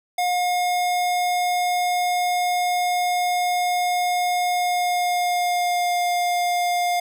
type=tone with pitch glide; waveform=square; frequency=716 to 707.4 Hz; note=F5 to F5; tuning=+43 to +22 cents; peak=-20 dBFS; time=0.18-7 s; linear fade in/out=5 ms; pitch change=-21 cents; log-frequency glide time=4.51-6.01 s; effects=none